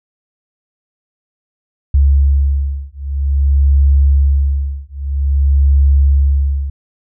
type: beating tone pair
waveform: sine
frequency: 69.3 / 69.81 Hz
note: C#2 / C#2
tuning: 0 / +13 cents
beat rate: 0.51 Hz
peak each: -12 dBFS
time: 1.94-6.7 s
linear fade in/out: 5 ms
effects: none